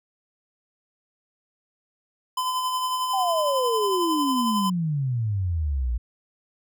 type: tone with tremolo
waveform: square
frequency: 1018 Hz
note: C6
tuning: 48 cents flat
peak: -23 dBFS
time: 2.37-4.7 s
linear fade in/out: 5 ms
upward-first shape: sine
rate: 11 Hz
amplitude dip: 35%
type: exponential sweep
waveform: sine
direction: down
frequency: 798 to 56 Hz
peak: -22 dBFS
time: 3.13-5.98 s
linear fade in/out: 10 ms
effects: none